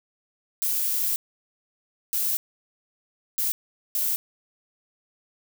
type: noise bursts at uneven times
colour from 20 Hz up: violet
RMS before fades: -25 dBFS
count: 4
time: 0.62-1.16 / 2.13-2.37 / 3.38-3.52 / 3.95-4.16 s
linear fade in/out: 0 ms
effects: none